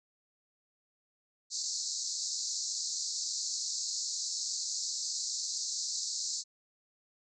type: band-pass noise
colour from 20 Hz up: white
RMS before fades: -36 dBFS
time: 1.5-6.44 s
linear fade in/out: 50 ms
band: 4100 to 7500 Hz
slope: 96 dB/octave
effects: none